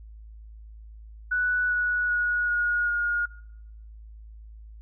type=tone with pitch steps; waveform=sine; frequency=1480 / 1467.2 / 1454.6 / 1442 / 1429.6 Hz; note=F#6 / F#6 / F#6 / F#6 / F6; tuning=0 / -15 / -30 / -45 / +40 cents; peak=-22 dBFS; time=1.31-3.26 s; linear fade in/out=10 ms; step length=390 ms; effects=noise-tail reverb RT60 0.8 s tail -23 dB re dry + added 54 Hz sine -42 dBFS peak until 4.81 s